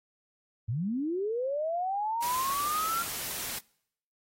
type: linear sweep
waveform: sine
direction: up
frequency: 99.9 to 1386 Hz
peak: -28 dBFS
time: 0.68-3.03 s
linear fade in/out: 10 ms
type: noise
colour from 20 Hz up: white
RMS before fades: -36 dBFS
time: 2.22-3.59 s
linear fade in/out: 5 ms
effects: noise-tail reverb RT60 0.7 s tail -25 dB re dry + AAC 48 kbps